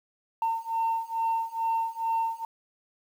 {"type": "beating tone pair", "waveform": "sine", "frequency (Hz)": [906, 908.3], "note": ["A#5", "A#5"], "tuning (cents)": [-50, -45], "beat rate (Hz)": 2.3, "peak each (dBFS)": [-28, -27], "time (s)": [0.42, 2.45], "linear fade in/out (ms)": 2, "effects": ["tanh soft clip ceiling -21 dBFS", "9-bit"]}